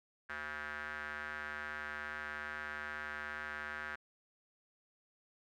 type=tone with band-pass filter; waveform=square; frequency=75.2 Hz; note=D2; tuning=42 cents sharp; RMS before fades=-43 dBFS; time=0.29-3.96 s; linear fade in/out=10 ms; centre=1600 Hz; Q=5.2; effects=none